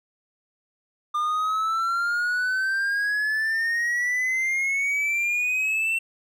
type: exponential sweep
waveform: triangle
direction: up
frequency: 1200 to 2705 Hz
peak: -20 dBFS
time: 1.14-5.99 s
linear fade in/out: 10 ms
effects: none